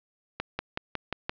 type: accelerating click train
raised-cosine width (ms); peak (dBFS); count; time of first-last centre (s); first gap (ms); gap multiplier
0.3; -13; 6; 0.4-1.295; 190; 0.97
effects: low-pass 4000 Hz 12 dB/octave